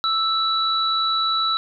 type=tone pair together; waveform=sine; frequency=1318.5 / 3932 Hz; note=E6 / B7; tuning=0 / -8 cents; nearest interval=octave + perfect fifth; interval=1892 cents; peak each=-21 dBFS; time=0.04-1.57 s; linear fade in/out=0 ms; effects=none